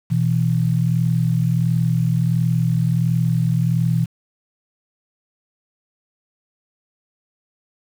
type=tone pair together; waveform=sine; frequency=123.38 / 164.81 Hz; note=B2 / E3; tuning=-1 / 0 cents; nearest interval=perfect fourth; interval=501 cents; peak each=-18 dBFS; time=0.1-4.06 s; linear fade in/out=20 ms; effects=7-bit